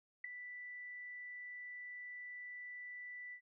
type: tone with ADSR envelope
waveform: sine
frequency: 1975.5 Hz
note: B6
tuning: in tune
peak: -36 dBFS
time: 0.24-3.41 s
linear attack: 6 ms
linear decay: 4 ms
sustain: -10 dB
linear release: 80 ms
effects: none